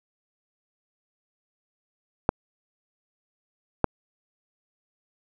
clicks, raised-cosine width 1 ms, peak -4 dBFS, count 2, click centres 2.291 / 3.843 s, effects none

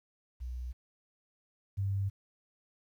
sine tone pair in turn, 61.7 / 98.34 Hz, B1 / G2, -1 / +6 cents, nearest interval minor sixth, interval 807 cents, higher second, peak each -36 / -29 dBFS, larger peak second, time 0.4-0.73 / 1.77-2.1 s, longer neither, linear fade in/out 20 ms, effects 11-bit

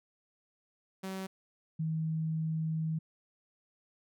sawtooth / sine tone pair in turn, 190.4 / 159.39 Hz, F#3 / D#3, +50 / +42 cents, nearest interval minor third, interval 308 cents, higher first, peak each -33 / -30 dBFS, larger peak second, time 1.03-1.27 / 1.79-2.99 s, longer second, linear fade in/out 10 ms, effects none

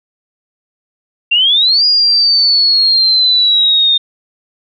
sine exponential two-way sweep, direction up then down, 2723 to 4888 to 3649 Hz, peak -7 dBFS, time 1.31-3.98 s, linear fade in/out 10 ms, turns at 1.85 s, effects none

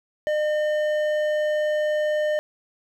sine tone with hard clipping, 606 Hz, D#5, 46 cents flat, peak -22 dBFS, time 0.27-2.39 s, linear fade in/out 0 ms, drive 8 dB, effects none

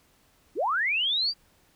sine linear sweep, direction up, 250 to 4800 Hz, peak -23 dBFS, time 0.55-1.34 s, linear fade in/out 50 ms, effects pink hiss -63 dBFS RMS until 1.75 s

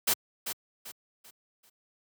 white noise with echo, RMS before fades -25 dBFS, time 0.07-0.14 s, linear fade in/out 10 ms, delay 390 ms, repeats 4, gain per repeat -9 dB, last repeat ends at 1.7 s, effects high-pass 100 Hz 12 dB/octave

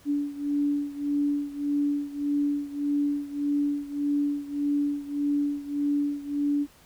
sine beating tone pair, 287.9 / 289.6 Hz, D4 / D4, -34 / -24 cents, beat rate 1.7 Hz, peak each -26 / -29 dBFS, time 0.05-6.67 s, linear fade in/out 50 ms, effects pink hiss -56 dBFS RMS until 6.85 s

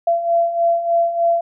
sine beating tone pair, 677 / 680.3 Hz, E5 / F5, +46 / -46 cents, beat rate 3.3 Hz, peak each -21 / -15 dBFS, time 0.07-1.41 s, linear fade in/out 5 ms, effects none

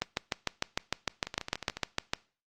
two click trains, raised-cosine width 0.2 ms, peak -10 / -19 dBFS, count 15 / 8, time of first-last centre 0.02-2.135 / 1.27-1.77 s, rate 6.62 / 14 Hz, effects noise-tail reverb RT60 0.4 s tail -22 dB re dry + Opus 32 kbps

